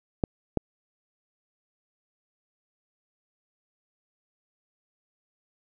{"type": "clicks", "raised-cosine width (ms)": 2, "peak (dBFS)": -10, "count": 2, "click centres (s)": [0.238, 0.573], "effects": []}